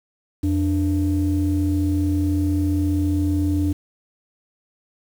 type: tone pair together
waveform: sine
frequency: 86.51 / 294.1 Hz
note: F2 / D4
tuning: -16 / +3 cents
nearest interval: octave + major sixth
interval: 2119 cents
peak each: -19 / -19 dBFS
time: 0.43-3.73 s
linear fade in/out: 10 ms
effects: tanh soft clip ceiling -12 dBFS + 7-bit